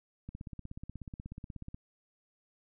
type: click train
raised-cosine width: 5 ms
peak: -30 dBFS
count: 25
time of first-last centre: 0.29-1.745 s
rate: 16.5 Hz
effects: none